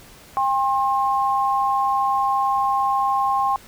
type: tone pair together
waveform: sine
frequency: 800.8 / 1069 Hz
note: G5 / C6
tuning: +37 / +37 cents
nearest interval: perfect fourth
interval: 500 cents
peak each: -20 dBFS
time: 0.37-3.56 s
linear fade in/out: 0 ms
effects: pink hiss -46 dBFS RMS until 3.67 s